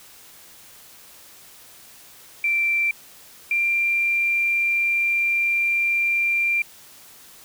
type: tone pair in turn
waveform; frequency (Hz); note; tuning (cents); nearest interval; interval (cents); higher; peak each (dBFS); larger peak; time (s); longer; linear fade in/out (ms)
sine; 2349 / 2375; D7 / D7; 0 / +19; unison; 19; second; -18; neither; 2.44-2.91 / 3.51-6.62; second; 2
effects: white hiss -47 dBFS RMS until 7.44 s